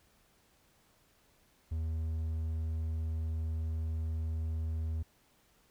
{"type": "tone", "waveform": "triangle", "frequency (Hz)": 80, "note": "D#2", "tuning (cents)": 49, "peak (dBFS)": -30, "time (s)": [1.71, 5.03], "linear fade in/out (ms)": 10, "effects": ["pink hiss -68 dBFS RMS until 5.7 s"]}